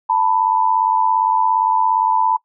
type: tone pair together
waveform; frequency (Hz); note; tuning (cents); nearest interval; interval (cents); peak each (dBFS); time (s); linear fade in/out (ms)
sine; 890.4 / 987.8; A5 / B5; +20 / 0; major second; 180; -16; 0.09-2.37; 10
effects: noise-tail reverb RT60 0.1 s tail -23 dB re dry